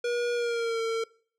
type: tone with pitch glide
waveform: square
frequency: 480 to 453.1 Hz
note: B4 to A#4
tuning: -49 to -49 cents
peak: -27 dBFS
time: 0.04-1.04 s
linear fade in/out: 5 ms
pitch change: -100 cents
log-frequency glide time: 0.34-0.81 s
effects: noise-tail reverb RT60 0.5 s tail -22 dB re dry + low-pass 6000 Hz 12 dB/octave